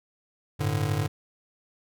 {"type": "chord", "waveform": "square", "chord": "G suspended second", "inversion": "none", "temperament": "just", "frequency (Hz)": [98, 110.25, 147], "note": ["G2", "A2", "D3"], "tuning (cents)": [0, 4, 2], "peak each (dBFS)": [-30, -30, -29], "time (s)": [0.59, 1.08], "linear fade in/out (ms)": 20, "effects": []}